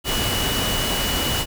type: tone in noise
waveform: sine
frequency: 2940 Hz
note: F#7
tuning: 12 cents flat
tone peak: -26 dBFS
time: 0.04-1.46 s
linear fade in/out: 50 ms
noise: pink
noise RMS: -23 dBFS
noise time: 0.04-1.46 s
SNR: -6 dB
effects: none

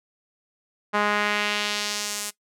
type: tone with band-pass filter sweep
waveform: sawtooth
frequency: 207.6 Hz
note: G#3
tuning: in tune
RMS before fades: -26 dBFS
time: 0.93-2.31 s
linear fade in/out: 20 ms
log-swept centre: 1200 to 9200 Hz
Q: 1.2
effects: noise-tail reverb RT60 0.1 s tail -18 dB re dry

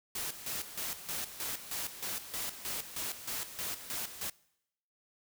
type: noise with tremolo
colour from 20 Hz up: white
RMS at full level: -37 dBFS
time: 0.15-4.3 s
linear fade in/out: 5 ms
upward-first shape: square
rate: 3.2 Hz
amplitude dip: 70%
effects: noise-tail reverb RT60 0.8 s tail -23 dB re dry

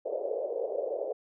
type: band-pass noise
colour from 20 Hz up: white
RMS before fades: -33 dBFS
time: 0.05-1.13 s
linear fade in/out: 10 ms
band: 440 to 580 Hz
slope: 48 dB/octave
effects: none

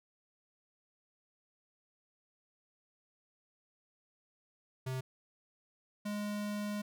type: tone pair in turn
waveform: square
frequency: 130 / 207.3 Hz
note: C3 / G#3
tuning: -11 / -3 cents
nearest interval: minor sixth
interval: 808 cents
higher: second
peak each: -36 / -36 dBFS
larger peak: neither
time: 4.86-5.01 / 6.05-6.82 s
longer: second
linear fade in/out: 10 ms
effects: none

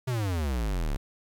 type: exponential sweep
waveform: square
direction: down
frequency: 132.9 to 32.7 Hz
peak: -27 dBFS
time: 0.07-0.97 s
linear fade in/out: 10 ms
effects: 11-bit

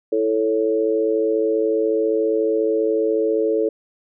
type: chord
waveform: sine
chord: A major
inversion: second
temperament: equal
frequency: 329.6 / 440 / 554.4 Hz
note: E4 / A4 / C#5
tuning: 0 / 0 / 0 cents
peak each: -23 / -18 / -24 dBFS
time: 0.12-3.69 s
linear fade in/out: 5 ms
effects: none

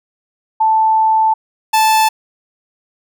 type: tone pair in turn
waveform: sine / 45% pulse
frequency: 880 / 875.5 Hz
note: A5 / A5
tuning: 0 / -9 cents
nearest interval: unison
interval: 9 cents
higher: first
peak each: -9 / -9 dBFS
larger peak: neither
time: 0.6-1.34 / 1.73-2.09 s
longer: first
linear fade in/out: 10 ms
effects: none

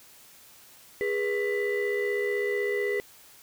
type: tone cluster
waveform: sine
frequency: 410.1 / 486 / 1988 Hz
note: G#4 / B4 / B6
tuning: -22 / -28 / +11 cents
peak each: -26 / -30 / -30 dBFS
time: 1.01-3 s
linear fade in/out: 0 ms
effects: tanh soft clip ceiling -20 dBFS + white hiss -53 dBFS RMS until 3.42 s

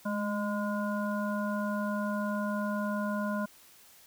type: harmonic tone with a mistuned harmonic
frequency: 205.2 Hz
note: G#3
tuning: 21 cents flat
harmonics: 1 / 3 / 5 / 7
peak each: -31 / -36 / -38 / -39 dBFS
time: 0.05-3.46 s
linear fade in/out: 10 ms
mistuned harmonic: 1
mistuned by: +33 cents
effects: white hiss -57 dBFS RMS until 4.06 s

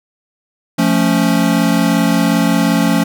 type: chord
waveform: square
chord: F augmented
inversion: none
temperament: equal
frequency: 174.61 / 220 / 277.2 Hz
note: F3 / A3 / C#4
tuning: 0 / 0 / 0 cents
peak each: -16 dBFS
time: 0.78-3.04 s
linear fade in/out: 10 ms
effects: none

